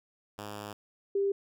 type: tone pair in turn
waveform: 5% pulse / sine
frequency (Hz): 103.83 / 396.8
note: G#2 / G4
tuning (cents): 0 / +21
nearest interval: octave + major seventh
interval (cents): 2321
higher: second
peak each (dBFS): -28 / -25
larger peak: second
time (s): 0.38-0.73 / 1.15-1.32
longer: first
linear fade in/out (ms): 5
effects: none